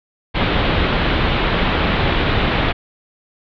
pink low-pass noise, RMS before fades -17 dBFS, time 0.34-2.73 s, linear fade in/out 20 ms, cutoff 3800 Hz, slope 48 dB/octave, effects none

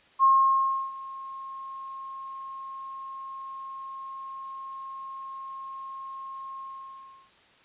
sine tone with ADSR envelope, 1074 Hz, C6, 45 cents sharp, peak -15 dBFS, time 0.19-7.31 s, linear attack 44 ms, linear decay 680 ms, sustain -21 dB, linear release 710 ms, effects white hiss -58 dBFS RMS until 7.64 s + resampled to 8000 Hz

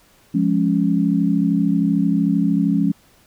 sine chord, Db major, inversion first, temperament equal, 174.61 / 207.7 / 277.2 Hz, F3 / Ab3 / Db4, 0 / 0 / 0 cents, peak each -19 dBFS, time 0.34-2.92 s, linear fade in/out 10 ms, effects pink hiss -54 dBFS RMS until 3.26 s

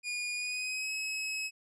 sawtooth tone with pitch glide, 2441 to 2565 Hz, D#7 to E7, -34 to -48 cents, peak -30 dBFS, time 0.03-1.51 s, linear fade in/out 50 ms, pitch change +86 cents, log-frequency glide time 0.34-0.92 s, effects resampled to 22050 Hz

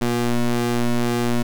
30% pulse ring-modulated tone, 120 Hz, B2, 49 cents flat, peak -12 dBFS, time 0.01-1.43 s, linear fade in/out 10 ms, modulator 119 Hz, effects none

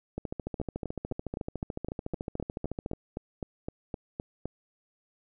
two click trains, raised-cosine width 2 ms, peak -20 / -20 dBFS, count 39 / 16, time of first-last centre 0.18-2.934 / 0.6-4.456 s, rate 13.8 / 3.89 Hz, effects none

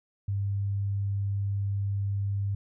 sine tone, 99.7 Hz, G2, 30 cents sharp, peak -26 dBFS, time 0.28-2.55 s, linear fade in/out 5 ms, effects none

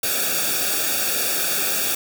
white noise with comb filter, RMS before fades -22 dBFS, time 0.03-1.95 s, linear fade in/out 5 ms, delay 0.98 ms, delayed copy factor -0.85, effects none

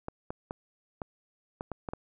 clicks, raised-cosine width 1 ms, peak -21 dBFS, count 8, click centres 0.084 / 0.305 / 0.509 / 1.018 / 1.609 / 1.717 / 1.888 / 1.935 s, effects none

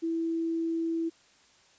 sine tone, 329.6 Hz, E4, in tune, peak -27 dBFS, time 0.02-1.1 s, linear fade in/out 20 ms, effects white hiss -61 dBFS RMS until 1.78 s + resampled to 16000 Hz

